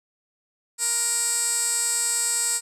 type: tone with band-pass filter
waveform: 15% pulse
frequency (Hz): 470.2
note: A#4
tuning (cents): +15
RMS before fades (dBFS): -24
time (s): 0.78-2.61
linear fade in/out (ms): 50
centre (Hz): 8400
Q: 4.6
effects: none